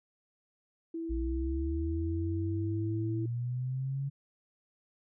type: tone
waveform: sine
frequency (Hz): 329.6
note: E4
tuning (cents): 0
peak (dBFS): -34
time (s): 0.94-3.26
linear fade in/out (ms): 5
type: linear sweep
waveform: sine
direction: up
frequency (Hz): 57 to 140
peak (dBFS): -31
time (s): 1.09-4.1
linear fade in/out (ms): 20
effects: none